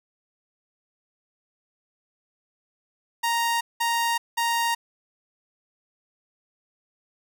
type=tone bursts; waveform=sawtooth; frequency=932.3 Hz; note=A#5; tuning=in tune; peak=-18 dBFS; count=3; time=3.23-4.75 s; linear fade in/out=10 ms; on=380 ms; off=190 ms; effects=none